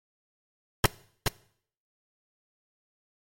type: noise with echo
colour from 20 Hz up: pink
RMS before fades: -17 dBFS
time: 0.84-0.86 s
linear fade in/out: 2 ms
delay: 420 ms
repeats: 1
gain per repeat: -6 dB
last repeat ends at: 1.28 s
effects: noise-tail reverb RT60 0.6 s tail -22 dB re dry + MP3 64 kbps

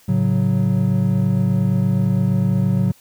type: chord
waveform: triangle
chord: F# minor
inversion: first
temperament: equal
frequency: 110 / 138.59 / 185 Hz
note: A2 / C#3 / F#3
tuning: 0 / 0 / 0 cents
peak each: -18 / -18 / -16 dBFS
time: 0.08-2.92 s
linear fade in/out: 10 ms
effects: white hiss -52 dBFS RMS until 3 s

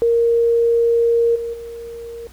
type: tone with level steps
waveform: sine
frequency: 466.2 Hz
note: A#4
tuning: in tune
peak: -12 / -22 / -29 dBFS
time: 0.02-2.27 s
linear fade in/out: 0 ms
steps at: 1.35 / 1.53 s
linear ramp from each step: 10 ms
effects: added 60 Hz sine -44 dBFS peak until 2.32 s + pink hiss -48 dBFS RMS until 2.32 s

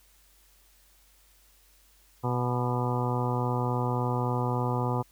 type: harmonic tone with a mistuned harmonic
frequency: 123.47 Hz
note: B2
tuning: in tune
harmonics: 1 / 2 / 3 / 4 / 5 / 6 / 7 / 8 / 9 / 10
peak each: -28 / -34 / -36 / -35 / -44 / -37 / -36 / -35 / -47 / -39 dBFS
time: 2.23-5.03 s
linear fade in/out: 20 ms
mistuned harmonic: 10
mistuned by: -31 cents
effects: added 48 Hz sine -62 dBFS peak until 5.11 s + white hiss -62 dBFS RMS until 5.11 s

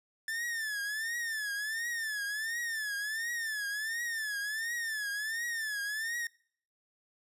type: tone with vibrato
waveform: 45% pulse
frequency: 1760 Hz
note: A6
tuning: in tune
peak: -33 dBFS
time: 0.28-6.27 s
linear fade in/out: 2 ms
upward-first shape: triangle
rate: 1.4 Hz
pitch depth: 150 cents each way
effects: noise-tail reverb RT60 0.6 s tail -25 dB re dry + resampled to 32000 Hz

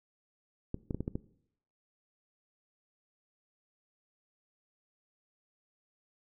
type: clicks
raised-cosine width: 3 ms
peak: -21 dBFS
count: 6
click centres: 0.744 / 0.908 / 0.946 / 1.006 / 1.079 / 1.155 s
effects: noise-tail reverb RT60 0.7 s tail -19 dB re dry

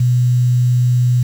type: tone with quantisation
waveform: sine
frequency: 123.47 Hz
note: B2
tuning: in tune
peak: -10 dBFS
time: 0-1.23 s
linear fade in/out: 5 ms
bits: 6
effects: none

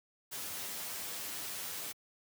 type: noise with comb filter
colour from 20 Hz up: white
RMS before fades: -41 dBFS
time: 0.31-1.93 s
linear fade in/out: 20 ms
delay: 10 ms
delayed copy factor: +0.55
effects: high-pass 100 Hz 12 dB/octave

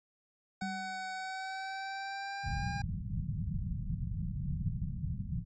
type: tone with pitch glide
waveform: 25% pulse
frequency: 751 to 804.9 Hz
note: F#5 to G5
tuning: +26 to +46 cents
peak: -34 dBFS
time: 0.61-2.82 s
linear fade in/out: 5 ms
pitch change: +120 cents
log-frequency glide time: 1.13-2.66 s
type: tone with exponential decay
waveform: sine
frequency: 195.1 Hz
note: G3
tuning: 8 cents flat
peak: -34 dBFS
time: 0.62-1.31 s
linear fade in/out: 0 ms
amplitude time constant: 150 ms
type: low-pass noise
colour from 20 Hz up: white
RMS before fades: -36 dBFS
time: 2.43-5.45 s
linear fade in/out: 50 ms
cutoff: 180 Hz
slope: 48 dB/octave
effects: resampled to 16000 Hz

